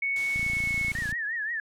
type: tone with pitch glide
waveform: sine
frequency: 2217 to 2197 Hz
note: C#7 to C#7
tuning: 0 to -16 cents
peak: -25 dBFS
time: 0.02-0.92 s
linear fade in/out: 5 ms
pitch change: -16 cents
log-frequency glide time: 0.28-0.77 s
type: noise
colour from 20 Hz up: white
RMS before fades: -41 dBFS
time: 0.16-1.12 s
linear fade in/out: 2 ms
type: click train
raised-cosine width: 5 ms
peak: -25 dBFS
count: 23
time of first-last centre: 0.36-1.127 s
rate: 28.7 Hz
type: tone with vibrato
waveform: sine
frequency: 1785 Hz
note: A6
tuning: 24 cents sharp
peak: -28 dBFS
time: 0.95-1.6 s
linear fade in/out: 2 ms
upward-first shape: triangle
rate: 5.7 Hz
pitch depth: 140 cents each way
effects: low-pass 9000 Hz 12 dB/octave